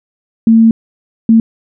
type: tone bursts at uneven times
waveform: sine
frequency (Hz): 225.7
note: A3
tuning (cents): +44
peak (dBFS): -3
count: 2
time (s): 0.47-0.71 / 1.29-1.4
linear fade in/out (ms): 2
effects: none